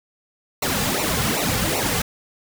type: noise with flanger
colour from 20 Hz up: pink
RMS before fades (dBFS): -22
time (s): 0.62-2.02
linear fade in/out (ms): 5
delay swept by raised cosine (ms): 0.6 to 3.2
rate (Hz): 2.6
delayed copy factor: -0.95
effects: none